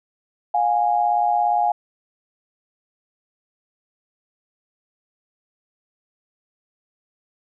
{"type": "tone pair together", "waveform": "sine", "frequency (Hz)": [709.7, 827], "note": ["F5", "G#5"], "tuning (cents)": [28, -8], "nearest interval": "minor third", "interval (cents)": 264, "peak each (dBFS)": -19, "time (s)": [0.54, 1.72], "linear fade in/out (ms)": 5, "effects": []}